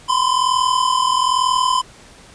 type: tone pair together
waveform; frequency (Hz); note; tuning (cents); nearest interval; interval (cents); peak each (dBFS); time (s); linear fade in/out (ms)
square; 1001 / 1042.1; B5 / C6; +23 / -7; minor second; 70; -18 / -18; 0.08-1.82; 20
effects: pink hiss -44 dBFS RMS until 2.34 s + resampled to 22050 Hz